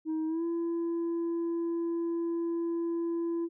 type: tone with pitch glide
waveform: sine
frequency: 316.2 to 336.9 Hz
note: D#4 to E4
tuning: +28 to +38 cents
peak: -26 dBFS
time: 0.05-3.49 s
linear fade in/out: 50 ms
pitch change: +110 cents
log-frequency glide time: 0.27-0.44 s
effects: tanh soft clip ceiling -28 dBFS